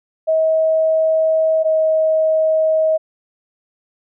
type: tone pair in turn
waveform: sine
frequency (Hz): 638 / 633.2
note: D#5 / D#5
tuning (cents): +43 / +30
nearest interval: unison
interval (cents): 13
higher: first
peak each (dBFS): -12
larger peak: neither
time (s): 0.27-1.64 / 1.64-2.98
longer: first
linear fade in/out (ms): 20
effects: none